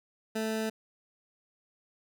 20% pulse tone, 220 Hz, A3, in tune, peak -25 dBFS, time 0.35-0.7 s, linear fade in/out 10 ms, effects none

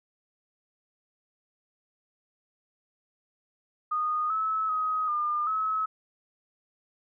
sine tone with pitch steps, 1233 / 1298 / 1261 / 1206 / 1288 Hz, D#6 / E6 / D#6 / D6 / E6, -16 / -27 / +23 / +46 / -41 cents, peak -25 dBFS, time 3.91-5.86 s, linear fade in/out 10 ms, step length 390 ms, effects none

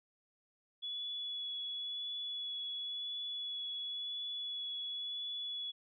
sine tone with vibrato, 3400 Hz, G#7, 40 cents sharp, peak -38 dBFS, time 0.82-5.72 s, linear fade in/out 20 ms, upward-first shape sine, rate 0.95 Hz, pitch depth 11 cents each way, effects none

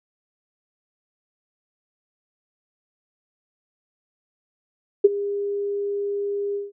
sine tone with ADSR envelope, 404.4 Hz, G#4, 46 cents flat, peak -6 dBFS, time 5.04-6.72 s, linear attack 10 ms, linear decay 26 ms, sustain -17 dB, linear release 170 ms, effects none

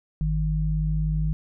sine tone pair together, 51.88 / 155.3 Hz, G#1 / D#3, -1 / -3 cents, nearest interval octave + perfect fifth, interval 1898 cents, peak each -24 dBFS, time 0.21-1.33 s, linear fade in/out 0 ms, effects none

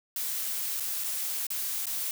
blue noise with dropouts, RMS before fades -32 dBFS, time 0.16-2.11 s, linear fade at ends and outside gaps 2 ms, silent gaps 0.8-0.804 / 1.039-1.042 / 1.468-1.503 / 1.857-1.867 s, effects none

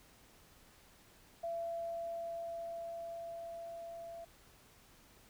sine tone with level ramp, 674 Hz, E5, 38 cents sharp, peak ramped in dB -36 to -45 dBFS, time 1.43-4.25 s, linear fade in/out 10 ms, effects pink hiss -63 dBFS RMS until 5.29 s

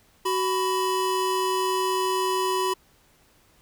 square tone pair together, 374.7 / 993.4 Hz, F#4 / B5, +22 / +10 cents, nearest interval octave + perfect fourth, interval 1688 cents, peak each -26 dBFS, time 0.25-2.74 s, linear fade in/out 10 ms, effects pink hiss -60 dBFS RMS until 3.61 s

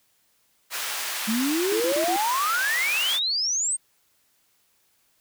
pink high-pass noise, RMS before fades -30 dBFS, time 0.7-3.2 s, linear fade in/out 50 ms, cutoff 1200 Hz, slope 12 dB/octave
sine exponential sweep, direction up, 210 to 8650 Hz, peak -22 dBFS, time 1.27-3.77 s, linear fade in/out 20 ms
triangle tone bursts, 337.3 Hz, E4, 40 cents sharp, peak -25 dBFS, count 4, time 1.72-2.163 s, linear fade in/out 2 ms, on 83 ms, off 37 ms
effects white hiss -66 dBFS RMS until 5.2 s

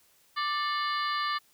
harmonic tone with a mistuned harmonic, 589 Hz, D5, 5 cents sharp, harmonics 2 / 3 / 4 / 5 / 6 / 7 / 8, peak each -29 / -35 / -41 / -40 / -41 / -40 / -42 dBFS, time 0.36-1.39 s, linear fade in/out 20 ms, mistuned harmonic 4, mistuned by -140 cents, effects white hiss -64 dBFS RMS until 1.53 s

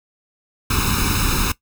pink noise with comb filter, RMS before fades -19 dBFS, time 0.7-1.52 s, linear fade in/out 5 ms, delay 0.77 ms, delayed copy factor +0.95, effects noise-tail reverb RT60 0.1 s tail -17 dB re dry

